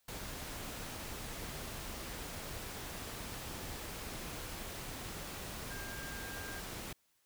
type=tone in noise; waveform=sine; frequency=1600 Hz; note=G6; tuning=35 cents sharp; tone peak=-47 dBFS; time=5.7-6.6 s; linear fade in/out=5 ms; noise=pink; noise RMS=-44 dBFS; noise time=0.08-6.93 s; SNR=-6 dB; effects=white hiss -75 dBFS RMS until 7.25 s